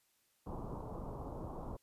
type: low-pass noise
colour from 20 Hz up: pink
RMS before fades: -44 dBFS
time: 0.46-1.77 s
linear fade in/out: 10 ms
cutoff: 1100 Hz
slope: 48 dB/octave
effects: white hiss -75 dBFS RMS until 1.82 s + resampled to 32000 Hz